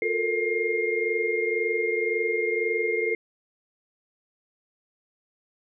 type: tone cluster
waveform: sine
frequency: 357.4 / 442.1 / 464 / 2123 Hz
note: F4 / A4 / A#4 / C7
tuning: +40 / +8 / -8 / +25 cents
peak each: -31 / -27 / -30 / -27 dBFS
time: 0.02-3.15 s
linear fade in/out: 2 ms
effects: none